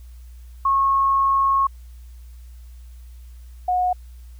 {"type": "tone pair in turn", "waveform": "sine", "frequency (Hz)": [1092, 726.8], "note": ["C#6", "F#5"], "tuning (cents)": [-26, -31], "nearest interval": "perfect fifth", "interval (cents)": 705, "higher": "first", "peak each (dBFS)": [-15, -17], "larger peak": "first", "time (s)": [[0.65, 1.67], [3.68, 3.93]], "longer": "first", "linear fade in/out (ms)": 5, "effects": ["added 60 Hz sine -38 dBFS peak until 4.39 s", "white hiss -59 dBFS RMS until 4.39 s"]}